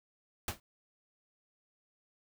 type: noise with exponential decay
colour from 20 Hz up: pink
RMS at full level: -31 dBFS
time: 0.48-0.6 s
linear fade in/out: 2 ms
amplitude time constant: 26 ms
effects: none